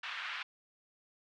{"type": "band-pass noise", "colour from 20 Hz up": "pink", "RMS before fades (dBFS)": -41, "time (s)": [0.03, 0.43], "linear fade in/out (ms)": 5, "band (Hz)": [1200, 3400], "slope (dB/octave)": 24, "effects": []}